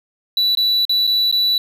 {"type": "tone with dropouts", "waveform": "triangle", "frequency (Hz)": 3951, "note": "B7", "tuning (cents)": 0, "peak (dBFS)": -12, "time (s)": [0.37, 1.58], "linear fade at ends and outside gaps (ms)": 2, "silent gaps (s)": [[0.551, 0.572], [0.852, 0.894], [1.069, 1.074], [1.314, 1.325]], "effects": []}